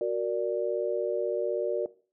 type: chord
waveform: sine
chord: Gb augmented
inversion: none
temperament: equal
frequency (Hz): 370 / 466.2 / 587.3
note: Gb4 / Bb4 / D5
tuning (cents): 0 / 0 / 0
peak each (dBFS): -30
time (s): 0.01-1.86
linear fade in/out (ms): 2
effects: noise-tail reverb RT60 0.4 s tail -19 dB re dry